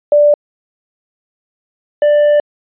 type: tone pair in turn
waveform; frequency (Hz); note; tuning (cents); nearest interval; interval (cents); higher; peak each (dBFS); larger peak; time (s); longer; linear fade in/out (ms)
sine / triangle; 588 / 590.1; D5 / D5; +2 / +8; unison; 6; second; -5; neither; 0.12-0.34 / 2.02-2.4; second; 2
effects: resampled to 8000 Hz